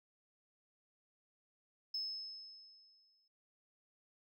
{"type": "tone with exponential decay", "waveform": "sine", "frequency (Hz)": 5200, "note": "E8", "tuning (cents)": -24, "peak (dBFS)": -35, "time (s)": [1.94, 3.28], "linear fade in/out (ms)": 5, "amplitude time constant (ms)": 290, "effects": ["tanh soft clip ceiling -32 dBFS"]}